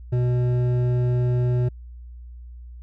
sine tone with hard clipping, 123.47 Hz, B2, in tune, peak -20 dBFS, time 0.12-1.69 s, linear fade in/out 10 ms, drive 9 dB, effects added 60 Hz sine -37 dBFS peak until 2.82 s

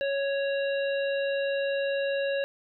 harmonic tone, 554.4 Hz, C#5, in tune, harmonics 1 / 3 / 5 / 7, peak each -26 / -35 / -38 / -42 dBFS, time 0.01-2.44 s, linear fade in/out 0 ms, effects none

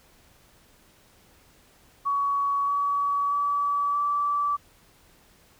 sine tone with pitch steps, 1125 / 1136.1 / 1147.3 / 1158.6 Hz, C#6 / C#6 / D6 / D6, +25 / +42 / -41 / -24 cents, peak -22 dBFS, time 2.05-4.57 s, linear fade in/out 20 ms, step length 630 ms, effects pink hiss -58 dBFS RMS until 5.59 s

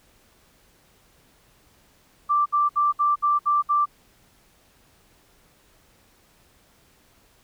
sine tone bursts, 1174.7 Hz, D6, in tune, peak -17 dBFS, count 7, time 2.29-3.858 s, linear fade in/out 20 ms, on 170 ms, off 63 ms, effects pink hiss -59 dBFS RMS until 7.43 s

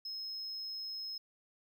triangle tone, 5160 Hz, E8, 38 cents flat, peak -38 dBFS, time 0.05-1.18 s, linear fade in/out 5 ms, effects none

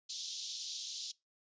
pink band-pass noise, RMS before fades -43 dBFS, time 0.09-1.12 s, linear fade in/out 10 ms, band 3400 to 6600 Hz, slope 48 dB/octave, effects noise-tail reverb RT60 0.2 s tail -22 dB re dry + resampled to 16000 Hz

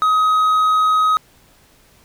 sine tone with hard clipping, 1263 Hz, D#6, 26 cents sharp, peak -13 dBFS, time 0.02-1.17 s, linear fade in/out 0 ms, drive 3 dB, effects pink hiss -52 dBFS RMS until 2.04 s

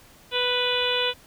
harmonic tone, 493.9 Hz, B4, in tune, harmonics 1 / 2 / 3 / 4 / 5 / 6 / 7 / 8, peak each -27 / -32 / -32 / -37 / -30 / -28 / -27 / -35 dBFS, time 0.31-1.14 s, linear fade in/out 50 ms, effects pink hiss -52 dBFS RMS until 1.26 s

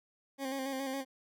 20% pulse tone with vibrato, 268.4 Hz, C4, 44 cents sharp, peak -30 dBFS, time 0.38-1.05 s, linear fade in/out 50 ms, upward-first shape square, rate 7.2 Hz, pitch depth 34 cents each way, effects none

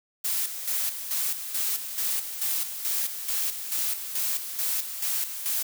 blue noise with tremolo, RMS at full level -27 dBFS, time 0.24-5.63 s, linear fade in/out 10 ms, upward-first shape square, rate 2.3 Hz, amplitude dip 60%, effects none

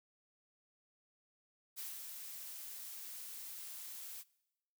blue noise with ADSR envelope, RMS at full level -44 dBFS, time 1.76-4.24 s, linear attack 29 ms, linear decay 190 ms, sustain -4 dB, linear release 42 ms, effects noise-tail reverb RT60 0.9 s tail -22 dB re dry

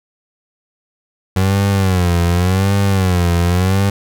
30% pulse tone with vibrato, 92.5 Hz, F#2, in tune, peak -9 dBFS, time 1.36-3.9 s, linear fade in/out 5 ms, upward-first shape sine, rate 0.88 Hz, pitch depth 130 cents each way, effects none

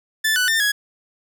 sawtooth tone with pitch steps, 1756 / 1490 / 1801 / 1669 Hz, A6 / F#6 / A6 / G#6, -4 / +12 / +40 / +8 cents, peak -13 dBFS, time 0.24-0.72 s, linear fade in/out 10 ms, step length 120 ms, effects none

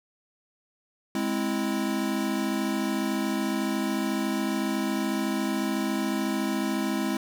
square chord, Ab augmented, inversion none, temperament equal, 207.7 / 261.6 / 329.6 Hz, Ab3 / C4 / E4, 0 / 0 / 0 cents, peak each -30 / -31 / -31 dBFS, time 1.15-7.17 s, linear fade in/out 2 ms, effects none

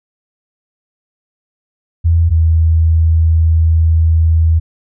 sine tone pair in turn, 83.4 / 81.17 Hz, E2 / E2, +21 / -26 cents, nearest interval unison, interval 47 cents, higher first, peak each -7 dBFS, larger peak neither, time 2.04-2.3 / 2.3-4.6 s, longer second, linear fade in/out 20 ms, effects none

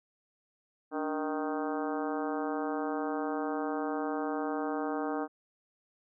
harmonic tone with a mistuned harmonic, 155.56 Hz, D#3, in tune, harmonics 2 / 3 / 4 / 5 / 6 / 7 / 8 / 9 / 10, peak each -34 / -37 / -40 / -38 / -44 / -44 / -43 / -49 / -47 dBFS, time 0.91-5.28 s, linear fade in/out 50 ms, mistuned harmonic 2, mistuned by -100 cents, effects none

